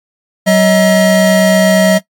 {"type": "tone pair together", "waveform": "square", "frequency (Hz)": [189.08, 636], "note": ["F#3", "D#5"], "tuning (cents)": [38, 38], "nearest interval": "octave + major sixth", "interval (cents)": 2100, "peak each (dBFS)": -10, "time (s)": [0.46, 1.99], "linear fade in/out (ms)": 20, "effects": ["noise-tail reverb RT60 0.1 s tail -17 dB re dry", "AAC 64 kbps"]}